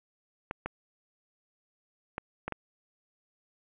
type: clicks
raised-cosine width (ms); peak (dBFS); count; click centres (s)
0.5; -18; 5; 0.511 / 0.66 / 2.181 / 2.48 / 2.523
effects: resampled to 8000 Hz + 8-bit